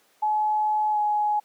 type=tone with pitch glide; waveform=sine; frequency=852 to 839.3 Hz; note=G#5 to G#5; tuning=+44 to +18 cents; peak=-20 dBFS; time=0.22-1.4 s; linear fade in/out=10 ms; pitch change=-26 cents; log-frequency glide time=0.91-0.98 s; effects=pink hiss -61 dBFS RMS until 1.44 s + high-pass 400 Hz 12 dB/octave